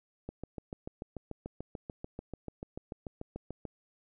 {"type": "click train", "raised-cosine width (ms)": 2, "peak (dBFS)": -26, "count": 24, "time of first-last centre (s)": [0.29, 3.653], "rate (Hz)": 6.84, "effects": []}